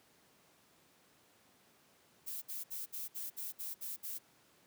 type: noise bursts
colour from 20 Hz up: violet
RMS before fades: -42 dBFS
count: 9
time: 2.26-4.188 s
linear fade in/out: 20 ms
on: 160 ms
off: 61 ms
effects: pink hiss -67 dBFS RMS until 4.66 s + high-pass 150 Hz 12 dB/octave